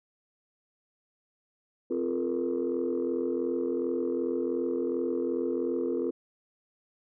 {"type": "tone cluster", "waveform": "sine", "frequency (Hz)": [260.9, 347.3, 429.1, 471.8], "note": ["C4", "F4", "A4", "A#4"], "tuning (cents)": [-5, -10, -43, 21], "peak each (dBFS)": [-32, -30, -33, -32], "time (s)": [1.9, 6.11], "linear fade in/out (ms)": 10, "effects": ["tanh soft clip ceiling -20 dBFS"]}